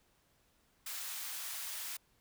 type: high-pass noise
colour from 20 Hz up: white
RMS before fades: -42 dBFS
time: 0.86-1.97 s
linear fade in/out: 5 ms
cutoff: 1000 Hz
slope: 12 dB/octave
effects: pink hiss -72 dBFS RMS until 2.2 s